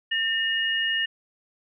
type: tone pair together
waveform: sine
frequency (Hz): 1808 / 2870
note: A6 / F7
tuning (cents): +47 / +47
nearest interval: minor sixth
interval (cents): 800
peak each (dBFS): -25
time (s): 0.11-1.06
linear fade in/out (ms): 10
effects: none